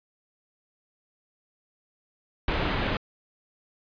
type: low-pass noise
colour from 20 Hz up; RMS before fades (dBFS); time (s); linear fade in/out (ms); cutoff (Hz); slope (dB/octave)
pink; -27; 2.48-2.97; 2; 3500; 24
effects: resampled to 11025 Hz